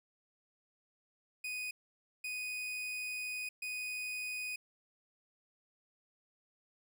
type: tone bursts at uneven times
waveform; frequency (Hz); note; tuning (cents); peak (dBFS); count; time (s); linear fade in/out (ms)
40% pulse; 2489; D#7; 0; -37; 3; 1.44-1.71 / 2.24-3.49 / 3.62-4.56; 5
effects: none